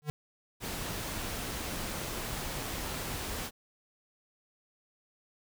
square tone with exponential growth, 149.9 Hz, D3, 36 cents sharp, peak -27 dBFS, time 0.02-0.1 s, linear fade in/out 0 ms, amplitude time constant 16 ms
pink noise, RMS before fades -37 dBFS, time 0.6-3.51 s, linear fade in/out 50 ms
effects none

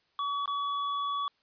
square tone with dropouts, 1135 Hz, C#6, 41 cents sharp, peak -30 dBFS, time 0.19-1.28 s, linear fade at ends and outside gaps 1 ms, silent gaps 0.458-0.477 s, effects white hiss -71 dBFS RMS until 1.42 s + resampled to 11025 Hz

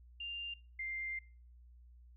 sine tone pair in turn, 2794 / 2097 Hz, F7 / C7, 0 / +3 cents, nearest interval perfect fourth, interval 497 cents, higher first, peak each -40 / -38 dBFS, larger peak second, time 0.2-0.54 / 0.79-1.19 s, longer second, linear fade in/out 5 ms, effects noise-tail reverb RT60 0.4 s tail -22 dB re dry + added 60 Hz sine -56 dBFS peak until 2.16 s

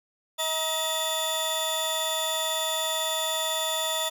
sawtooth tone cluster, 638 / 948 / 3504 Hz, D#5 / A#5 / A7, +43 / +29 / -8 cents, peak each -27 / -30 / -25 dBFS, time 0.38-4.1 s, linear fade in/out 20 ms, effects none

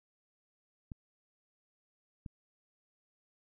clicks, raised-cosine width 5 ms, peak -30 dBFS, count 2, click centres 0.918 / 2.262 s, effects none

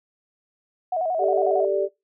sine tone with vibrato, 687 Hz, F5, 29 cents flat, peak -21 dBFS, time 0.92-1.65 s, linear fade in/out 5 ms, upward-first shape square, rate 11 Hz, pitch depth 110 cents each way
sine chord, G suspended second, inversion none, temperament equal, 392 / 440 / 587.3 Hz, G4 / A4 / D5, 0 / 0 / 0 cents, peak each -23 / -27 / -23 dBFS, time 1.18-1.89 s, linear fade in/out 50 ms
effects noise-tail reverb RT60 0.2 s tail -21 dB re dry

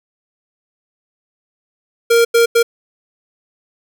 square tone bursts at uneven times, 466.2 Hz, A#4, in tune, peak -9 dBFS, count 3, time 2.1-2.25 / 2.34-2.46 / 2.55-2.63 s, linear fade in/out 10 ms, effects none

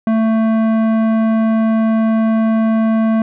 triangle tone with tanh clipping, 222.4 Hz, A3, 19 cents sharp, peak -13 dBFS, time 0.07-3.22 s, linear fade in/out 2 ms, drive 18 dB, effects none

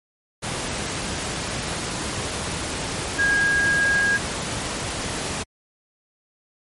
sine tone in noise, 1634 Hz, G#6, 29 cents flat, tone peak -17 dBFS, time 3.18-4.18 s, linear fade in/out 20 ms, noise pink, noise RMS -27 dBFS, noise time 0.42-5.44 s, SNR +7 dB, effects high-pass 60 Hz 12 dB/octave + MP3 48 kbps

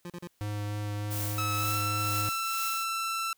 25% pulse tone bursts, 174.61 Hz, F3, in tune, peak -34 dBFS, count 3, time 0.05-0.273 s, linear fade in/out 2 ms, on 49 ms, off 38 ms
square tone with vibrato, 103.83 Hz, G#2, in tune, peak -32 dBFS, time 0.41-2.29 s, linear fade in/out 0 ms, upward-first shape sine, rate 3.3 Hz, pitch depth 9 cents each way
blue noise with tremolo, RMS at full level -35 dBFS, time 1.1-2.85 s, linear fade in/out 20 ms, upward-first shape triangle, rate 2.1 Hz, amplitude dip 75%
sawtooth tone with pitch glide, 1298 to 1336.8 Hz, E6 to E6, -27 to +24 cents, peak -26 dBFS, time 1.38-3.33 s, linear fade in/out 2 ms, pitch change +51 cents, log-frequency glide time 1.56-1.77 s
effects white hiss -70 dBFS RMS until 3.37 s

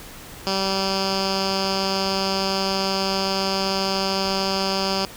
10% pulse tone with low-pass filter, 193.1 Hz, G3, 26 cents flat, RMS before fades -23 dBFS, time 0.47-5.05 s, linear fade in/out 0 ms, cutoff 5100 Hz, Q 5.4, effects pink hiss -40 dBFS RMS until 5.16 s

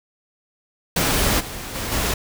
pink noise with level steps, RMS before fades -19 / -32 / -27 / -22 dBFS, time 0.96-2.14 s, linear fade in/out 5 ms, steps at 1.39 / 1.74 / 1.91 s, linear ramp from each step 20 ms, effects none

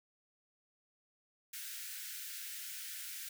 white high-pass noise, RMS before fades -45 dBFS, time 1.53-3.29 s, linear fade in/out 5 ms, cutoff 1400 Hz, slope 96 dB/octave, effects none

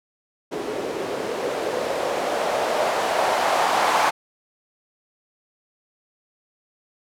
violet noise with low-pass filter sweep, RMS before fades -23 dBFS, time 0.51-4.11 s, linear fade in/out 20 ms, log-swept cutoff 380 to 860 Hz, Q 2.4, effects none

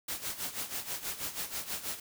white noise with tremolo, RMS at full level -35 dBFS, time 0.08-2 s, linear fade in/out 5 ms, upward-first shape sine, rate 6.2 Hz, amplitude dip 75%, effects none

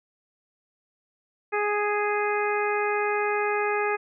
harmonic tone, 415.3 Hz, G#4, in tune, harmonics 1 / 2 / 3 / 4 / 5 / 6, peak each -26 / -29 / -31 / -32 / -33 / -34 dBFS, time 1.52-3.97 s, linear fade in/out 20 ms, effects none

